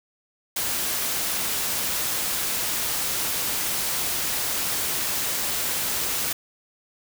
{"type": "noise", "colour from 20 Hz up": "white", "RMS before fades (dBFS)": -26, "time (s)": [0.56, 6.33], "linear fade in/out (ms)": 5, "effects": []}